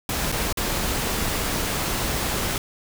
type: noise with dropouts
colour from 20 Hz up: pink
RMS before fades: -25 dBFS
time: 0.09-2.58 s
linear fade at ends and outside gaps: 2 ms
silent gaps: 0.318-0.323 / 0.527-0.572 s
effects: none